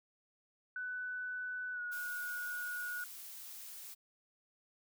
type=tone with pitch glide; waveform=sine; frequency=1495 to 1454.1 Hz; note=F#6 to F#6; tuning=+17 to -31 cents; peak=-38 dBFS; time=0.76-3.04 s; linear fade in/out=2 ms; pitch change=-48 cents; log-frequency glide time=1.73-1.81 s
type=noise; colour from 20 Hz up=blue; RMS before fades=-49 dBFS; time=1.91-3.95 s; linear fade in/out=20 ms
effects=none